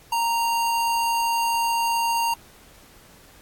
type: tone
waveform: square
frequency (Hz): 928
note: A#5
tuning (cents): -8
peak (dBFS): -21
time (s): 0.12-2.34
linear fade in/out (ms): 5
effects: pink hiss -51 dBFS RMS until 3.41 s + AAC 64 kbps